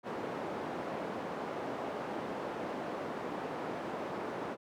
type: band-pass noise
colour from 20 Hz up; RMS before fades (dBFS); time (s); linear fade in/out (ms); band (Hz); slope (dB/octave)
white; -39; 0.03-4.57; 50; 210 to 730; 12
effects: none